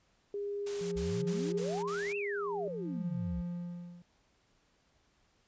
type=tone; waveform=sine; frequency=405.8 Hz; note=G#4; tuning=40 cents flat; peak=-34 dBFS; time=0.34-2.68 s; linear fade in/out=2 ms
type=noise bursts; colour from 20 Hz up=white; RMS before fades=-45 dBFS; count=5; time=0.66-2.132 s; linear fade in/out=10 ms; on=260 ms; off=43 ms
type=tone with tremolo; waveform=triangle; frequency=174.61 Hz; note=F3; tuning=in tune; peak=-32 dBFS; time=0.81-4.02 s; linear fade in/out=0 ms; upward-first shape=sine; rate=0.51 Hz; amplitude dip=100%
type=exponential two-way sweep; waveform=sine; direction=up then down; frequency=58.8 to 2760 to 58.8 Hz; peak=-37 dBFS; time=0.95-3.42 s; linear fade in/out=20 ms; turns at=2.17 s
effects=pink hiss -71 dBFS RMS until 5.47 s + resampled to 16000 Hz